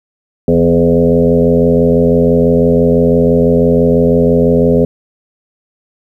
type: tone with frequency modulation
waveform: sine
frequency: 334.7 Hz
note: E4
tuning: 26 cents sharp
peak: -6 dBFS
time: 0.48-4.85 s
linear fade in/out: 2 ms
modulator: 86 Hz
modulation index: 2.5
effects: 8-bit